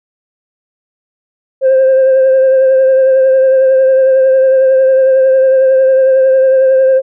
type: tone with vibrato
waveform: sine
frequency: 527 Hz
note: C5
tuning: 12 cents sharp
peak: -3 dBFS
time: 1.61-7.02 s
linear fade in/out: 50 ms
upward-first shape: triangle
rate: 11 Hz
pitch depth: 28 cents each way
effects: tanh soft clip ceiling -3 dBFS